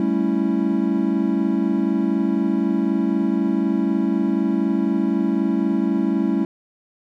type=chord; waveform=triangle; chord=A dominant seventh; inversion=third; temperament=equal; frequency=196 / 220 / 277.2 / 329.6 Hz; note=G3 / A3 / C#4 / E4; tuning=0 / 0 / 0 / 0 cents; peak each=-21 dBFS; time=0-6.45 s; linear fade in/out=2 ms; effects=none

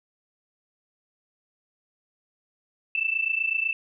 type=tone pair together; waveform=sine; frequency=2637 / 2665 Hz; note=E7 / E7; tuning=0 / +18 cents; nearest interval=unison; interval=18 cents; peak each=-26 dBFS; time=2.95-3.73 s; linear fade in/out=2 ms; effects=none

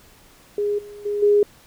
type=tone with level steps; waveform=sine; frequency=411.9 Hz; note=G#4; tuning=14 cents flat; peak=-19 / -36 / -21 / -12 dBFS; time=0.58-1.43 s; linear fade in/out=2 ms; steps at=0.78 / 1.05 / 1.22 s; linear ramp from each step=10 ms; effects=pink hiss -51 dBFS RMS until 1.66 s

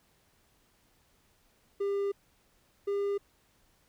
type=tone pair in turn; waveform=triangle; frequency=399.6 / 402.1 Hz; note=G4 / G4; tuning=+33 / +44 cents; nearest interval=unison; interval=11 cents; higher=second; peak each=-26 dBFS; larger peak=neither; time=1.8-2.12 / 2.87-3.18 s; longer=first; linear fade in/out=10 ms; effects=pink hiss -68 dBFS RMS until 3.88 s

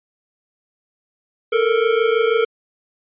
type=tone pair together; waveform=square; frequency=440 / 466.2 Hz; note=A4 / A#4; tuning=0 / 0 cents; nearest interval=minor second; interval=100 cents; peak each=-18 dBFS; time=1.52-2.45 s; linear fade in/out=10 ms; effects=resampled to 8000 Hz

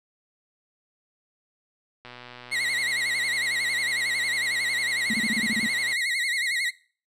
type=click train; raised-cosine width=0.3 ms; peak=-26 dBFS; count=478; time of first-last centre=2.05-5.928 s; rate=123 Hz
type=tone with vibrato; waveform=35% pulse; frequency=2030 Hz; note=B6; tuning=47 cents sharp; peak=-22 dBFS; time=2.51-6.71 s; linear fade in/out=20 ms; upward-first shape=sine; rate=11 Hz; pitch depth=130 cents each way
type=tone bursts; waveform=sine; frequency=221.3 Hz; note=A3; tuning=10 cents sharp; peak=-25 dBFS; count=9; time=5.1-5.664 s; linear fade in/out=2 ms; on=36 ms; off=30 ms
effects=noise-tail reverb RT60 0.4 s tail -20 dB re dry + low-pass 10000 Hz 12 dB/octave

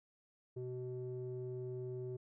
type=tone with low-pass filter; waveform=square; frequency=125.7 Hz; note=B2; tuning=31 cents sharp; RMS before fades=-43 dBFS; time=0.56-2.17 s; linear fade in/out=10 ms; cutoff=420 Hz; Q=4.8; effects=none

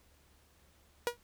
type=tone with exponential decay; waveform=sawtooth; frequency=480 Hz; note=B4; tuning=49 cents flat; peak=-22 dBFS; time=1.07-1.17 s; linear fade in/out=0 ms; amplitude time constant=21 ms; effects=added 72 Hz sine -67 dBFS peak until 1.23 s + pink hiss -67 dBFS RMS until 1.23 s

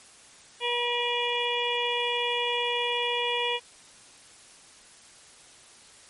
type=harmonic tone; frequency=481.2 Hz; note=B4; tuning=45 cents flat; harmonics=1 / 2 / 4 / 5 / 6 / 7; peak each=-31 / -31 / -37 / -32 / -31 / -33 dBFS; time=0.6-3.6 s; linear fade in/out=50 ms; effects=white hiss -52 dBFS RMS until 6.09 s + MP3 48 kbps

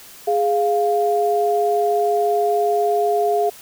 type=tone pair together; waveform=sine; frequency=415.3 / 698.5 Hz; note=G#4 / F5; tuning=0 / 0 cents; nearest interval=major sixth; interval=900 cents; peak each=-18 dBFS; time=0.27-3.5 s; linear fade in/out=10 ms; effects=white hiss -42 dBFS RMS until 3.61 s

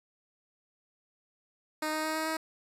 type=tone with pitch steps; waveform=10% pulse; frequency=309 / 311.3 / 313.7 / 316 / 318.4 Hz; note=D#4 / D#4 / D#4 / D#4 / D#4; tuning=-12 / +1 / +14 / +27 / +40 cents; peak=-22 dBFS; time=1.82-2.37 s; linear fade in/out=5 ms; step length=110 ms; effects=resampled to 32000 Hz + 9-bit

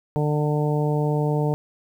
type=harmonic tone; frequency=149.3 Hz; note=D3; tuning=29 cents sharp; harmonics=1 / 2 / 3 / 4 / 5 / 6; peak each=-21 / -29 / -26 / -31 / -33 / -33 dBFS; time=0.16-1.54 s; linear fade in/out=0 ms; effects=9-bit

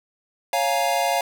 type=chord; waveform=square; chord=Bb minor seventh; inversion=first; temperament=equal; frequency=554.4 / 698.5 / 830.6 / 932.3 Hz; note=Db5 / F5 / Ab5 / Bb5; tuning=0 / 0 / 0 / 0 cents; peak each=-27 / -23 / -27 / -29 dBFS; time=0.53-1.21 s; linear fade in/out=2 ms; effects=none

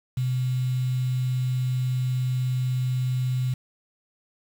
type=tone with quantisation; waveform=sine; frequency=127.4 Hz; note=C3; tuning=46 cents flat; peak=-22 dBFS; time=0.17-3.54 s; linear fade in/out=5 ms; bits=7; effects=none

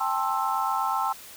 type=chord; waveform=sine; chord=A minor seventh; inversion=third; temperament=just; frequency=792 / 880 / 1056 / 1320 Hz; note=G5 / A5 / C6 / E6; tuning=+18 / 0 / +16 / +2 cents; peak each=-29 dBFS; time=0-1.13 s; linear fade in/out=10 ms; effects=white hiss -45 dBFS RMS until 1.36 s

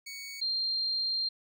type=tone pair in turn; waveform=20% pulse / sine; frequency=2233 / 4186 Hz; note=C#7 / C8; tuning=+12 / 0 cents; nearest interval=major seventh; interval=1088 cents; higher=second; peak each=-35 / -28 dBFS; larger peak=second; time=0.06-0.41 / 0.41-1.29 s; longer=second; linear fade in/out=10 ms; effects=none

